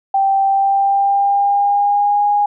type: tone with pitch glide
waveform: sine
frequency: 782 to 822.3 Hz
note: G5 to G#5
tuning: -4 to -17 cents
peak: -11 dBFS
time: 0.14-2.46 s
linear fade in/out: 5 ms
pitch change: +87 cents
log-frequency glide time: 0.44-2.24 s
effects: none